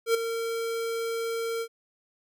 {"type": "tone with ADSR envelope", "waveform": "square", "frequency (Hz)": 458, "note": "A#4", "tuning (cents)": -31, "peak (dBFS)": -19, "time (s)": [0.06, 1.68], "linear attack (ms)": 85, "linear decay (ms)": 9, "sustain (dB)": -10, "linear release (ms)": 67, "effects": []}